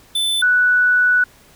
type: tone pair in turn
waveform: square / sine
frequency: 3520 / 1480 Hz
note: A7 / F#6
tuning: 0 / 0 cents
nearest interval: octave + minor third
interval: 1500 cents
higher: first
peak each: -17 / -11 dBFS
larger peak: second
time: 0.15-0.42 / 0.42-1.24 s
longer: second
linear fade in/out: 5 ms
effects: pink hiss -49 dBFS RMS until 1.55 s